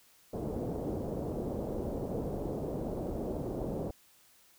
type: low-pass noise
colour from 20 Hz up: white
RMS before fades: -36 dBFS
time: 0.33-3.91 s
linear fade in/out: 5 ms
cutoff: 560 Hz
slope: 24 dB/octave
effects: white hiss -63 dBFS RMS until 4.58 s